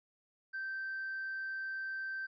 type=tone; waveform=triangle; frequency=1558 Hz; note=G6; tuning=11 cents flat; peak=-34 dBFS; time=0.53-2.27 s; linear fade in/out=20 ms; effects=tanh soft clip ceiling -33 dBFS + resampled to 16000 Hz